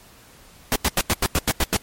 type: noise bursts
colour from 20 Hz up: pink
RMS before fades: -19 dBFS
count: 9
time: 0.72-1.765 s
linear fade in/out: 0 ms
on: 37 ms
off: 89 ms
effects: pink hiss -49 dBFS RMS until 1.82 s + MP3 64 kbps